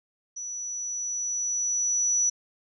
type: tone with level ramp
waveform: sine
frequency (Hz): 5910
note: F#8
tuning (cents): -3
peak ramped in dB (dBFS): -33 to -20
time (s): 0.36-2.3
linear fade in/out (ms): 10
effects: none